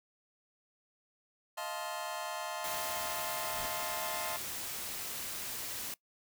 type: chord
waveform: sawtooth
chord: F dominant seventh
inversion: third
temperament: just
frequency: 628.6 / 698.5 / 873.1 / 1047.7 Hz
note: Eb5 / F5 / A5 / C6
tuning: +18 / 0 / -14 / +2 cents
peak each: -39 dBFS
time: 1.57-4.37 s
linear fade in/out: 10 ms
type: noise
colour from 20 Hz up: white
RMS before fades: -40 dBFS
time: 2.64-5.94 s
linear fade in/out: 2 ms
type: noise with exponential growth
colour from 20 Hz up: pink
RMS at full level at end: -41 dBFS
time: 3.31-3.66 s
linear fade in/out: 2 ms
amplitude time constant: 75 ms
effects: noise-tail reverb RT60 0.1 s tail -21 dB re dry